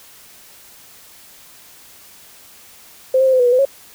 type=tone with pitch steps; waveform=sine; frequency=520 / 529 / 524 / 513 / 491.1 / 485.2 / 507 / 549 Hz; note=C5 / C5 / C5 / C5 / B4 / B4 / B4 / C#5; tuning=-11 / +19 / +2 / -34 / -10 / -31 / +45 / -17 cents; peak=-10 dBFS; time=3.14-3.652 s; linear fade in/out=5 ms; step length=64 ms; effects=white hiss -44 dBFS RMS until 3.94 s